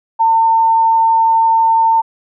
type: tone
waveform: sine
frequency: 903 Hz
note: A5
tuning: 45 cents sharp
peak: -8 dBFS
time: 0.19-2.02 s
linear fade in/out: 20 ms
effects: none